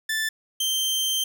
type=tone pair in turn; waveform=sawtooth; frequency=1760 / 3136 Hz; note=A6 / G7; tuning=0 / 0 cents; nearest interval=minor seventh; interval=1000 cents; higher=second; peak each=-20 / -19 dBFS; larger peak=second; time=0.09-0.29 / 0.6-1.24 s; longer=second; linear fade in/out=5 ms; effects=none